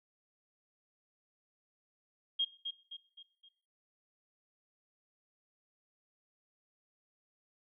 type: tone with echo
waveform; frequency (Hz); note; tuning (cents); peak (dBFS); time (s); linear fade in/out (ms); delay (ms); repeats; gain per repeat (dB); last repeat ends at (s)
sine; 3239; G#7; -44; -28; 2.39-2.45; 10; 260; 4; -7; 3.49
effects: noise-tail reverb RT60 0.5 s tail -19 dB re dry